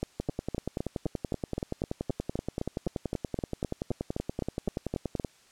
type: two click trains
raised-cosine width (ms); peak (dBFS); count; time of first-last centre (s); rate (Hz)
2; -17 / -17; 21 / 54; 0.03-5.198 / 0.2-5.248; 3.87 / 10.5
effects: white hiss -60 dBFS RMS until 5.51 s + low-pass 8000 Hz 12 dB/octave